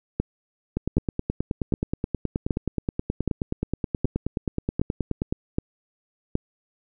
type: two click trains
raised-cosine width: 3 ms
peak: -11 / -9 dBFS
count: 44 / 9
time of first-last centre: 0.77-5.325 / 0.2-6.354 s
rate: 9.44 / 1.3 Hz
effects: none